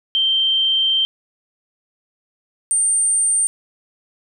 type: tone pair in turn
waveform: sine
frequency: 3136 / 8824 Hz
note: G7 / C#9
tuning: 0 / -9 cents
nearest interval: octave + tritone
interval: 1791 cents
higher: second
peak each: -14 dBFS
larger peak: neither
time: 0.15-1.05 / 2.71-3.47 s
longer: first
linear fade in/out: 0 ms
effects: none